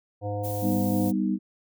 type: harmonic tone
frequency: 102.7 Hz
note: G#2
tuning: 19 cents flat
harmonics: 1 / 3 / 5 / 7 / 9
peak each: -30 / -38 / -32 / -35 / -47 dBFS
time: 0.21-1.13 s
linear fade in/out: 50 ms
type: noise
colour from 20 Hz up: violet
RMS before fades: -38 dBFS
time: 0.43-1.12 s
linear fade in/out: 20 ms
type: chord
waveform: sine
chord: G augmented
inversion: none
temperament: equal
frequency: 196 / 246.9 / 311.1 Hz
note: G3 / B3 / D#4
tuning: 0 / 0 / 0 cents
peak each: -25 / -29 / -28 dBFS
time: 0.61-1.39 s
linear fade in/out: 50 ms
effects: none